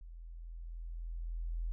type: tone with level ramp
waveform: sine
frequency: 41.78 Hz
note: E1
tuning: 24 cents sharp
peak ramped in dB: -47 to -33 dBFS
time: 0.01-1.72 s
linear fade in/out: 0 ms
effects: none